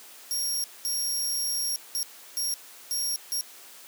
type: tone bursts at uneven times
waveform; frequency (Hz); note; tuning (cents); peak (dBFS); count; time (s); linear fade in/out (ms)
20% pulse; 5588; F8; 0; -21; 6; 0.31-0.64 / 0.85-1.76 / 1.95-2.03 / 2.37-2.54 / 2.91-3.16 / 3.32-3.41; 0
effects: white hiss -48 dBFS RMS until 3.87 s + high-pass 300 Hz 12 dB/octave